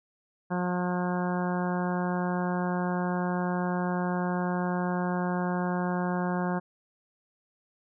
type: harmonic tone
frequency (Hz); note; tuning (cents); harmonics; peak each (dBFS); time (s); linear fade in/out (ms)
179.2; F3; +45; 1 / 2 / 3 / 4 / 5 / 6 / 7 / 8 / 9; -28 / -35 / -37 / -36 / -37 / -39 / -46 / -41 / -42; 0.5-6.6; 20
effects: none